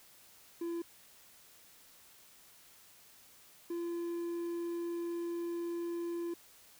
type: tone pair in turn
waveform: triangle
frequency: 339.2 / 342 Hz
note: E4 / F4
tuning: +50 / -36 cents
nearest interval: unison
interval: 14 cents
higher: second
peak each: -33 / -33 dBFS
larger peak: neither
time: 0.61-0.82 / 3.7-6.34 s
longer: second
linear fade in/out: 5 ms
effects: white hiss -60 dBFS RMS until 6.79 s